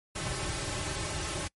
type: noise with comb filter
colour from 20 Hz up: pink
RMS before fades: -34 dBFS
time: 0.15-1.48 s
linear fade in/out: 10 ms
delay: 4.2 ms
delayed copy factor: -1
effects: noise-tail reverb RT60 0.1 s tail -25 dB re dry + MP3 48 kbps